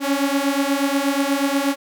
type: beating tone pair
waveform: sawtooth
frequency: 274.3 / 282.6 Hz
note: C#4 / C#4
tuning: -18 / +34 cents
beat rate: 8.3 Hz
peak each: -17 dBFS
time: 0-1.76 s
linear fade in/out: 50 ms
effects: none